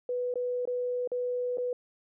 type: tone with dropouts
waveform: sine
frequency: 493.9 Hz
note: B4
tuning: in tune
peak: -28 dBFS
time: 0.09-1.73 s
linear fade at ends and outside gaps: 2 ms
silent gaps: 0.34-0.356 / 0.654-0.674 / 1.075-1.117 / 1.573-1.582 s
effects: none